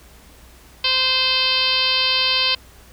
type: harmonic tone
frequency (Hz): 519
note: C5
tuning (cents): -14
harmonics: 1 / 2 / 3 / 4 / 5 / 6 / 7 / 8 / 9 / 10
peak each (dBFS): -33 / -28 / -32 / -31 / -23 / -21 / -26 / -23 / -23 / -31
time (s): 0.84-2.55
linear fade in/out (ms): 5
effects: added 60 Hz sine -48 dBFS peak until 2.92 s + pink hiss -48 dBFS RMS until 2.92 s

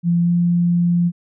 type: tone with pitch glide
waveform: sine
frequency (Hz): 171.7 to 173.49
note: F3 to F3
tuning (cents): -29 to -11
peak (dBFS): -13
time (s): 0.03-1.12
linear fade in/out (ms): 50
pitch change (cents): +18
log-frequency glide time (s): 0.23-0.3
effects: none

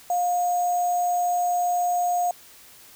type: tone with sample-and-hold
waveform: sine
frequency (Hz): 709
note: F5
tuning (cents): +26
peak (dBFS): -20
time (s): 0.1-2.31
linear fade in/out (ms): 2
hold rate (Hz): 7350
effects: white hiss -49 dBFS RMS until 2.95 s

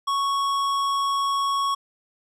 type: tone with tanh clipping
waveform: sine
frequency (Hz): 1108.7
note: C#6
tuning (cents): 0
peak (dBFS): -23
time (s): 0.07-1.75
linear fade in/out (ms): 10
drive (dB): 15
effects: none

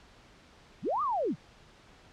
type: linear two-way sweep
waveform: sine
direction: up then down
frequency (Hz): 98 to 1244.5 to 98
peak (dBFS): -27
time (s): 0.82-1.36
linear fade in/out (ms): 50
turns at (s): 1.02
effects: pink hiss -57 dBFS RMS until 2.12 s + low-pass 5000 Hz 12 dB/octave

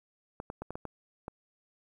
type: clicks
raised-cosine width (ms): 1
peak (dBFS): -24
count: 7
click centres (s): 0.401 / 0.501 / 0.62 / 0.706 / 0.755 / 0.853 / 1.281
effects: 10-bit

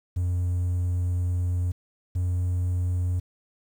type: tone pair in turn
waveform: triangle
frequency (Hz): 89.1 / 89.56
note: F2 / F2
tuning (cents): +35 / +44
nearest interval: unison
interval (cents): 9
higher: second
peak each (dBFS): -20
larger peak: neither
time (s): 0.16-1.72 / 2.15-3.2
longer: first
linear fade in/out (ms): 10
effects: tanh soft clip ceiling -16 dBFS + 9-bit

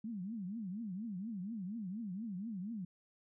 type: tone with vibrato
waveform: sine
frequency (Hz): 204.5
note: G#3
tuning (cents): -26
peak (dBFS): -39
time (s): 0.04-2.85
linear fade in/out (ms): 5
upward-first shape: triangle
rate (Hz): 4.2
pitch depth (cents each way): 290
effects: none

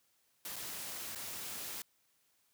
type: noise with dropouts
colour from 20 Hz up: white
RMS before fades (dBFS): -43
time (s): 0.45-1.82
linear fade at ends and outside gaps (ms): 2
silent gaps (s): 0.559-0.563 / 1.15-1.156
effects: white hiss -74 dBFS RMS until 2.53 s + high-pass 60 Hz 12 dB/octave

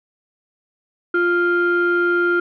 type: tone pair together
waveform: sine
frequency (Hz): 349.2 / 1396.9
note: F4 / F6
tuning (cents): 0 / 0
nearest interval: 2 octaves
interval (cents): 2400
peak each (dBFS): -16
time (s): 1.14-2.4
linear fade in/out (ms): 5
effects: tanh soft clip ceiling -10 dBFS

